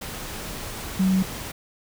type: tone in noise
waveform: sine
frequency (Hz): 188.5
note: F#3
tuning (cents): +32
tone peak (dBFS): -17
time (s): 0.99-1.23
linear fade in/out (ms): 10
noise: pink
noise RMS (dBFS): -34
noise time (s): 0.01-1.52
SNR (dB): +14
effects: none